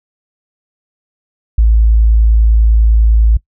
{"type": "tone", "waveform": "sine", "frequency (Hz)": 55, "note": "A1", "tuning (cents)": 0, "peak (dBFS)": -5, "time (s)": [1.58, 3.37], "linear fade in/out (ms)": 5, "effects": ["noise-tail reverb RT60 0.1 s tail -21 dB re dry"]}